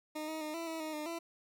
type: tone with pitch steps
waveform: 20% pulse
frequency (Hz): 307.3 / 315.6 / 305.9 / 332.8 / 324.1 / 312.1 / 302.5 / 335.1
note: D#4 / D#4 / D#4 / E4 / E4 / D#4 / D#4 / E4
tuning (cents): -21 / +25 / -29 / +17 / -29 / +5 / -49 / +29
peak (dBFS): -33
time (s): 0.15-1.19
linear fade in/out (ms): 10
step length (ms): 130
effects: none